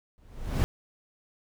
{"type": "noise with exponential growth", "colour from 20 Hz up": "brown", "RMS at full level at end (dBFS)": -19, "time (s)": [0.18, 0.64], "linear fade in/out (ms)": 0, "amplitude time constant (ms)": 99, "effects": []}